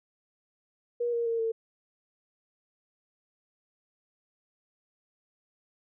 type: tone with pitch steps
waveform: sine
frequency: 478.2 / 468.9 / 459.8 / 450.8 Hz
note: A#4 / A#4 / A#4 / A4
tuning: +44 / +10 / -24 / +42 cents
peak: -26 dBFS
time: 1-1.52 s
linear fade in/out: 10 ms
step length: 130 ms
effects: none